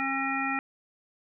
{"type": "harmonic tone", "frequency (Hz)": 270, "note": "C#4", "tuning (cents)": -45, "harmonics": [1, 3, 5, 7, 9], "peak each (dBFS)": [-33, -33, -33, -33, -33], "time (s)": [0, 0.59], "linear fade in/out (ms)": 0, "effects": []}